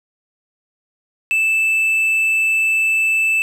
triangle tone, 2637 Hz, E7, in tune, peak -12 dBFS, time 1.31-3.42 s, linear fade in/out 0 ms, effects none

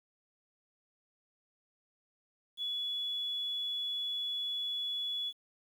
sine tone, 3402 Hz, G#7, 41 cents sharp, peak -33 dBFS, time 2.57-5.33 s, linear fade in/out 50 ms, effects 10-bit

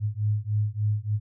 sine beating tone pair, 103.83 / 107.23 Hz, G#2 / A2, 0 / -44 cents, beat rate 3.4 Hz, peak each -26 dBFS, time 0-1.2 s, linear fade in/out 50 ms, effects none

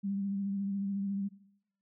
sine tone with vibrato, 198 Hz, G3, 18 cents sharp, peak -31 dBFS, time 0.03-1.29 s, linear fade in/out 20 ms, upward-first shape sine, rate 14 Hz, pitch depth 30 cents each way, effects noise-tail reverb RT60 0.8 s tail -18 dB re dry

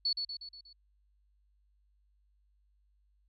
sine tone with echo, 4422 Hz, C#8, 5 cents flat, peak -27 dBFS, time 0.05-0.13 s, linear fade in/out 5 ms, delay 120 ms, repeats 5, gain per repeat -5 dB, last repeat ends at 0.73 s, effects added 50 Hz sine -67 dBFS peak until 3.28 s + MP3 64 kbps

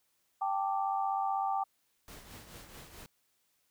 sine chord, G suspended second, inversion none, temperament equal, 784 / 880 / 1174.7 Hz, G5 / A5 / D6, 0 / 0 / 0 cents, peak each -31 / -36 / -37 dBFS, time 0.41-1.64 s, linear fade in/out 10 ms
pink noise with tremolo, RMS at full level -48 dBFS, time 2.08-3.06 s, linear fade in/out 0 ms, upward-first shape triangle, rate 4.6 Hz, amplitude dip 60%
effects white hiss -75 dBFS RMS until 3.7 s

